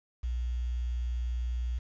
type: tone with quantisation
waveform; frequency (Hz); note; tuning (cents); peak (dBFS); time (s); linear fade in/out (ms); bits
sine; 60.4; B1; -38; -29; 0.23-1.79; 10; 9
effects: resampled to 16000 Hz